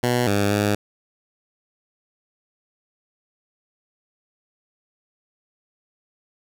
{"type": "tone with pitch steps", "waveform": "10% pulse", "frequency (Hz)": [122.7, 101.2, 103.3], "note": ["B2", "G#2", "G#2"], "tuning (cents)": [-11, -44, -9], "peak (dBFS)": -10, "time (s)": [0.03, 0.75], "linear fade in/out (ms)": 5, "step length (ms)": 240, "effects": []}